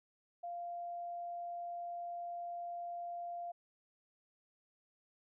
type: tone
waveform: sine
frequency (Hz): 695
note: F5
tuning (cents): -9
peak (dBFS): -40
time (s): 0.43-3.52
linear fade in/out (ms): 10
effects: none